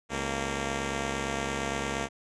5% pulse tone pair together, 68.7 / 230 Hz, C#2 / A#3, -15 / -23 cents, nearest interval octave + major sixth, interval 2092 cents, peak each -21 dBFS, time 0.09-2.09 s, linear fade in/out 50 ms, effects resampled to 22050 Hz

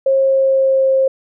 sine tone with pitch glide, 538 to 532.4 Hz, C5 to C5, +48 to +30 cents, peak -10 dBFS, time 0.06-1.08 s, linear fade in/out 5 ms, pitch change -18 cents, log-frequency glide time 0.17-0.9 s, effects none

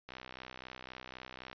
click train, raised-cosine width 0.3 ms, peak -29 dBFS, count 93, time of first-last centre 0.09-1.53 s, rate 63.9 Hz, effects resampled to 11025 Hz

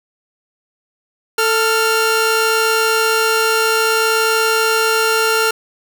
sawtooth tone pair together, 443.7 / 1391.7 Hz, A4 / F6, +14 / -6 cents, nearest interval octave + minor sixth, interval 1980 cents, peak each -12 dBFS, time 1.38-5.51 s, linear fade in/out 5 ms, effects none

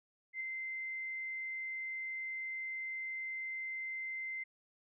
sine tone with ADSR envelope, 2077 Hz, C7, 13 cents flat, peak -35 dBFS, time 0.33-4.44 s, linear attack 75 ms, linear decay 6 ms, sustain -3 dB, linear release 12 ms, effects none

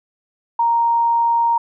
sine tone, 932.3 Hz, A#5, in tune, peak -13 dBFS, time 0.59-1.58 s, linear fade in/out 5 ms, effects none

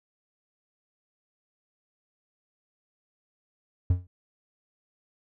triangle tone with exponential decay, 89.7 Hz, F2, 47 cents sharp, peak -14 dBFS, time 3.9-4.07 s, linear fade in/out 5 ms, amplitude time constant 36 ms, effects none

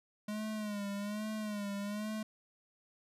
square tone with vibrato, 208.3 Hz, G#3, 5 cents sharp, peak -37 dBFS, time 0.28-2.23 s, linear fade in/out 5 ms, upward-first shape sine, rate 1.2 Hz, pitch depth 68 cents each way, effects resampled to 32000 Hz

